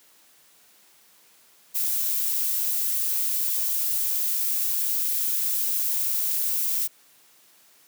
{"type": "noise", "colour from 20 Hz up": "violet", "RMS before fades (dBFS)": -25, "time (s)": [1.74, 6.88], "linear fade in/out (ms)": 20, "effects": ["white hiss -57 dBFS RMS until 7.87 s", "high-pass 150 Hz 12 dB/octave"]}